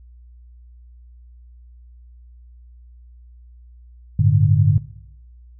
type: chord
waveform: sine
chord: G suspended second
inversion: none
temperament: equal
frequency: 98 / 110 / 146.83 Hz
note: G2 / A2 / D3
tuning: 0 / 0 / 0 cents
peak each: -16 dBFS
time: 4.19-4.78 s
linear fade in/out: 5 ms
effects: noise-tail reverb RT60 0.9 s tail -19 dB re dry + added 60 Hz sine -42 dBFS peak until 5.59 s